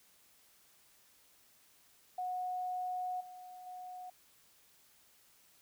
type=tone with level steps; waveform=sine; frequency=731 Hz; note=F#5; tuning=21 cents flat; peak=-35 / -48 / -44 dBFS; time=2.18-4.1 s; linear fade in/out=5 ms; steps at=3.2 / 3.66 s; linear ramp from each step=10 ms; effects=white hiss -66 dBFS RMS until 5.61 s